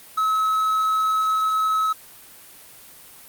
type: tone with quantisation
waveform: triangle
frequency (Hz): 1288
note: E6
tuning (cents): -41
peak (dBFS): -16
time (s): 0.17-1.93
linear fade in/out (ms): 10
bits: 7
effects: white hiss -45 dBFS RMS until 3.28 s + Opus 32 kbps